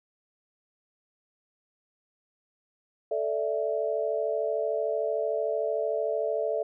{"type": "chord", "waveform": "sine", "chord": "A suspended fourth", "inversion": "none", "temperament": "just", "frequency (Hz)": [440, 586.7, 660], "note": ["A4", "D5", "E5"], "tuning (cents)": [0, -2, 2], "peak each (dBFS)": -30, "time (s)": [3.11, 6.63], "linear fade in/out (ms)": 5, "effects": []}